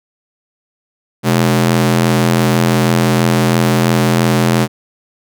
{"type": "ring-modulated tone", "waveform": "sawtooth", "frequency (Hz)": 168.8, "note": "E3", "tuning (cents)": 41, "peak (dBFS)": -3, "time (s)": [1.23, 4.68], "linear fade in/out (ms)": 50, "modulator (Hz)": 41.4, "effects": []}